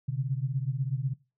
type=tone cluster; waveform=sine; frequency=127.5 / 135.6 / 143.8 Hz; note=C3 / C#3 / D3; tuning=-44 / -38 / -36 cents; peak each=-30 / -38 / -31 dBFS; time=0.08-1.14 s; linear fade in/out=10 ms; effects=noise-tail reverb RT60 0.3 s tail -22 dB re dry